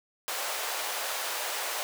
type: high-pass noise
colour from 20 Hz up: pink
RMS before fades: -33 dBFS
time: 0.28-1.83 s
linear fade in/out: 0 ms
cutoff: 550 Hz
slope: 24 dB/octave
effects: none